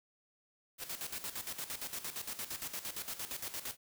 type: noise with tremolo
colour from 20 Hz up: white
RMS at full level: -40 dBFS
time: 0.78-3.77 s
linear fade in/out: 50 ms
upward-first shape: square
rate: 8.7 Hz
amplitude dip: 70%
effects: none